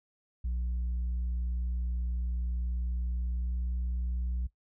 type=tone with pitch glide; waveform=sine; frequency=60.4 to 60.96 Hz; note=B1 to B1; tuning=-38 to -22 cents; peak=-27 dBFS; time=0.44-4.47 s; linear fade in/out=10 ms; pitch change=+16 cents; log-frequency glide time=3.26-3.6 s; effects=noise-tail reverb RT60 0.1 s tail -17 dB re dry + tanh soft clip ceiling -28 dBFS